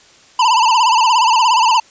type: tone with vibrato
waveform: square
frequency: 944 Hz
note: A#5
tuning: 22 cents sharp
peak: -10 dBFS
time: 0.39-1.8 s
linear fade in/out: 5 ms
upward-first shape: sine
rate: 17 Hz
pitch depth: 130 cents each way
effects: white hiss -46 dBFS RMS until 1.9 s + resampled to 16000 Hz